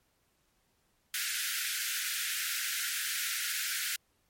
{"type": "high-pass noise", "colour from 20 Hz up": "pink", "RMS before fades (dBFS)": -34, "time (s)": [1.14, 3.96], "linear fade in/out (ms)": 2, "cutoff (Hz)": 1400, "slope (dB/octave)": 96, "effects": ["pink hiss -73 dBFS RMS until 4.29 s", "MP3 64 kbps"]}